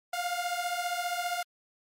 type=beating tone pair; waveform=sawtooth; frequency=698.5 / 713.5 Hz; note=F5 / F5; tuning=0 / +37 cents; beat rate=15 Hz; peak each=-29 dBFS; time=0.13-1.43 s; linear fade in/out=5 ms; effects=MP3 64 kbps